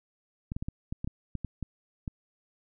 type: clicks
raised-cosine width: 5 ms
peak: -21 dBFS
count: 11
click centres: 0.519 / 0.565 / 0.625 / 0.685 / 0.925 / 1.045 / 1.075 / 1.353 / 1.447 / 1.627 / 2.078 s
effects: none